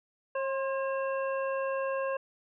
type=harmonic tone with a mistuned harmonic; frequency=540 Hz; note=C#5; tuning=45 cents flat; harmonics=1 / 2 / 3 / 5; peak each=-30 / -36 / -40 / -44 dBFS; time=0.35-2.17 s; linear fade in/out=5 ms; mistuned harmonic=2; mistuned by=-32 cents; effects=none